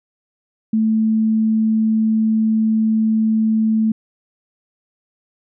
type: tone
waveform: sine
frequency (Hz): 220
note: A3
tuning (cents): 0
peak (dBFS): -13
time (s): 0.73-3.92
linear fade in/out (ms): 5
effects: none